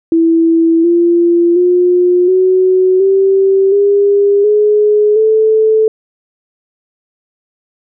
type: tone with pitch steps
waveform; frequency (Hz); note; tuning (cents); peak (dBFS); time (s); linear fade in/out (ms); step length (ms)
sine; 329.6 / 343.2 / 357.4 / 372.1 / 387.5 / 403.4 / 420.1 / 437.4; E4 / F4 / F4 / F#4 / G4 / G4 / G#4 / A4; 0 / -30 / +40 / +10 / -20 / +50 / +20 / -10; -6; 0.12-5.88; 2; 720
effects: none